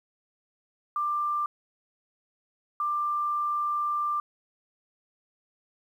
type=tone bursts at uneven times; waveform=sine; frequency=1186 Hz; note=D6; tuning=17 cents sharp; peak=-25 dBFS; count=2; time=0.96-1.46 / 2.8-4.2 s; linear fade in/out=2 ms; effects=10-bit